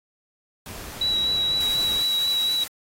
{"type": "noise", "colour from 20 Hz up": "pink", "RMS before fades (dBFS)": -38, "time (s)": [0.66, 2.02], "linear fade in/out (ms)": 0}
{"type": "tone with vibrato", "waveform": "sine", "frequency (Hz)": 3900, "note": "B7", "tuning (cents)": -23, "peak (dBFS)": -20, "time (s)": [1.01, 2.64], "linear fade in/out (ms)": 5, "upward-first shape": "sine", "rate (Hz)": 4.1, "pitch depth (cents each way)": 15}
{"type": "noise with tremolo", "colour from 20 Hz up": "white", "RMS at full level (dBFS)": -34, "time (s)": [1.6, 2.68], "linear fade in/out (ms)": 5, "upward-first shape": "sine", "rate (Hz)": 10, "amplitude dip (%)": 25}
{"effects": ["AAC 48 kbps"]}